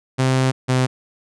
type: tone pair in turn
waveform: sawtooth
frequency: 130.7 / 128.45 Hz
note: C3 / C3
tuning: -1 / -32 cents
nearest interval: unison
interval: 31 cents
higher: first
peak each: -11 dBFS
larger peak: neither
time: 0.18-0.52 / 0.68-0.87 s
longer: first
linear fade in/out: 20 ms
effects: resampled to 22050 Hz